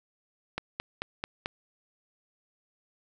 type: click train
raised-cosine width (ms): 0.3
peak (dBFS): -15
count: 5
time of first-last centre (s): 0.58-1.459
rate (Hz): 4.55
effects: none